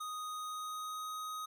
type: tone with pitch glide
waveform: square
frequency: 1244.5 to 1254.6 Hz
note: D#6 to D#6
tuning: 0 to +14 cents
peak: -40 dBFS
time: 0-1.46 s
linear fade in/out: 10 ms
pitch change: +14 cents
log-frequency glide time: 0.35-1.08 s
effects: none